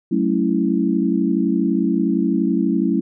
sine chord, F# minor seventh, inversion none, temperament equal with one note detuned, 188.34 / 220 / 277.2 / 329.6 Hz, F#3 / A3 / C#4 / E4, +31 / 0 / 0 / 0 cents, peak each -21 dBFS, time 0.11-3.01 s, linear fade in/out 10 ms, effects none

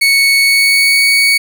30% pulse tone with pitch glide, 2217 to 2235 Hz, C#7 to C#7, 0 to +14 cents, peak -5 dBFS, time 0.01-1.38 s, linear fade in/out 10 ms, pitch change +14 cents, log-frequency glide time 0.39-1.05 s, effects none

